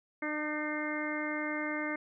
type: harmonic tone with a mistuned harmonic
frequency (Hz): 301.7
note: D4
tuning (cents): +47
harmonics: 1 / 2 / 3 / 4 / 5 / 6 / 7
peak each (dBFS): -36 / -40 / -45 / -43 / -42 / -42 / -38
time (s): 0.22-1.96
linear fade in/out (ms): 5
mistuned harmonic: 5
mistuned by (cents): +25
effects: none